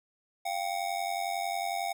square ring-modulated tone, 740 Hz, F#5, in tune, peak -28 dBFS, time 0.45-1.93 s, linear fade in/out 10 ms, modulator 45.5 Hz, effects none

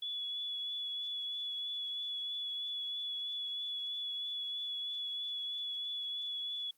sine tone with vibrato, 3406 Hz, G#7, 43 cents sharp, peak -36 dBFS, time 0.02-6.71 s, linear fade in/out 5 ms, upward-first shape sine, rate 3.1 Hz, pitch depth 15 cents each way, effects white hiss -72 dBFS RMS until 6.77 s + Opus 24 kbps

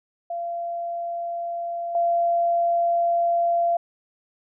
sine tone with level steps, 686 Hz, F5, 31 cents flat, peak -26 / -18 dBFS, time 0.3-3.77 s, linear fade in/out 5 ms, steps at 1.95 s, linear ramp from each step 2 ms, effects none

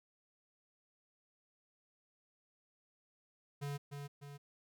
square tone with echo, 142.7 Hz, D3, 49 cents flat, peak -39 dBFS, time 3.61-3.78 s, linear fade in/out 20 ms, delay 300 ms, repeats 2, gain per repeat -5 dB, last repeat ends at 4.38 s, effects none

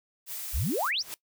blue noise, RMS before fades -37 dBFS, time 0.26-0.92 s, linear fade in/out 50 ms
sine exponential sweep, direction up, 46.09 to 6400 Hz, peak -26 dBFS, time 0.53-1.03 s, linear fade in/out 20 ms
white noise with exponential growth, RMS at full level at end -35 dBFS, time 0.9-1.14 s, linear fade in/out 0 ms, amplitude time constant 51 ms
effects noise-tail reverb RT60 0.1 s tail -20 dB re dry

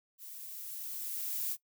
violet noise with level ramp, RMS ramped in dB -48 to -34 dBFS, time 0.18-1.57 s, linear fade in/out 50 ms, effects noise-tail reverb RT60 0.1 s tail -20 dB re dry

